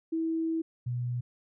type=tone pair in turn; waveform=sine; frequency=325.2 / 122.31 Hz; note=E4 / B2; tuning=-23 / -16 cents; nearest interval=octave + perfect fourth; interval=1693 cents; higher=first; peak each=-27 / -29 dBFS; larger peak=first; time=0.12-0.62 / 0.86-1.21 s; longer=first; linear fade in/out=10 ms; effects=none